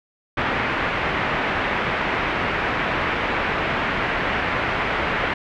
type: low-pass noise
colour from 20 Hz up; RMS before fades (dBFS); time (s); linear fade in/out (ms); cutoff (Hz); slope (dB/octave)
white; -23; 0.37-5.34; 5; 2300; 24
effects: none